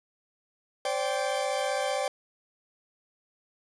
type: chord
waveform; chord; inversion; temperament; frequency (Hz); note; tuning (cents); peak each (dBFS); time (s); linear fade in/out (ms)
40% pulse; C suspended second; none; equal with one note detuned; 523.3 / 578.6 / 784; C5 / D5 / G5; 0 / -26 / 0; -31 / -30 / -31; 0.85-2.08; 2
effects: resampled to 24000 Hz